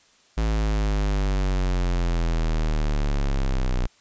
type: linear sweep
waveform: square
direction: down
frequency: 55 to 30.41 Hz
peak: -21 dBFS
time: 0.37-3.87 s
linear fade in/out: 10 ms
effects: white hiss -58 dBFS RMS until 4 s + resampled to 16000 Hz